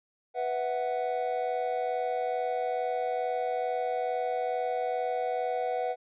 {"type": "chord", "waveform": "triangle", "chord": "B suspended fourth", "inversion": "none", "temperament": "just", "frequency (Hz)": [493.9, 658.5, 740.8], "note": ["B4", "E5", "F#5"], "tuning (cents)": [0, -2, 2], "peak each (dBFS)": [-30, -33, -29], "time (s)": [0.34, 5.96], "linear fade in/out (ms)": 50, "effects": ["resampled to 8000 Hz"]}